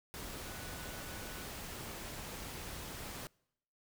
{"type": "tone in noise", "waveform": "sine", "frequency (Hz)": 1480, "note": "F#6", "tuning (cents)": 0, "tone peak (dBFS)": -55, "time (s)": [0.45, 1.45], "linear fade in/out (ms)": 0, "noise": "pink", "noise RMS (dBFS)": -45, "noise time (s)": [0.14, 3.27], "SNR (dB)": -13, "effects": ["noise-tail reverb RT60 0.8 s tail -26 dB re dry"]}